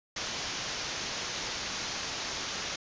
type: low-pass noise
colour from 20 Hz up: white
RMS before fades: -36 dBFS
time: 0.16-2.76 s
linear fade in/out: 5 ms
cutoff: 6700 Hz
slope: 96 dB/octave
effects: resampled to 16000 Hz